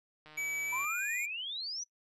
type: click train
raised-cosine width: 0.3 ms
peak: -37 dBFS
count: 91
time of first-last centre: 0.26-0.848 s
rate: 153 Hz
type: tone with pitch glide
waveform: square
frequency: 2289 to 2439 Hz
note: D7 to D#7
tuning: -45 to -35 cents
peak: -34 dBFS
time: 0.37-1.26 s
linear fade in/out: 10 ms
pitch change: +110 cents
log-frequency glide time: 0.65-1 s
type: exponential sweep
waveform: sine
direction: up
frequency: 961 to 6040 Hz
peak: -36 dBFS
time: 0.72-1.84 s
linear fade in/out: 10 ms
effects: noise-tail reverb RT60 0.1 s tail -20 dB re dry + resampled to 32000 Hz